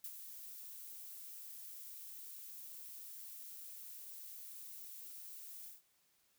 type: noise with ADSR envelope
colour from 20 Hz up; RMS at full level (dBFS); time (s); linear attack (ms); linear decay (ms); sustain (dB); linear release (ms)
violet; -44; 0.04-5.82; 4; 56; -7; 150
effects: white hiss -75 dBFS RMS until 6.38 s